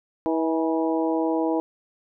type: harmonic tone with a mistuned harmonic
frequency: 161.5 Hz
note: E3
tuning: 35 cents flat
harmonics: 2 / 3 / 4 / 5 / 6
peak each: -23 / -27 / -29 / -31 / -33 dBFS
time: 0.26-1.6 s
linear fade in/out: 0 ms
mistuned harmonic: 5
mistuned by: +41 cents
effects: none